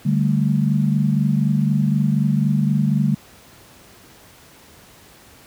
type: chord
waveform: sine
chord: D suspended fourth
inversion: none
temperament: equal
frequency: 146.83 / 196 / 220 Hz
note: D3 / G3 / A3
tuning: 0 / 0 / 0 cents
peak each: -18 / -20 / -21 dBFS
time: 0.05-3.15 s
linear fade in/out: 10 ms
effects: pink hiss -47 dBFS RMS until 5.46 s + high-pass 60 Hz 12 dB/octave